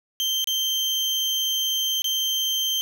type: tone with dropouts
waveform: 35% pulse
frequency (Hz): 3136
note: G7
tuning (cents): 0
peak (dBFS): -20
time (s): 0.2-2.81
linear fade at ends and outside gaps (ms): 0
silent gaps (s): 0.443-0.473 / 2.02-2.043
effects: none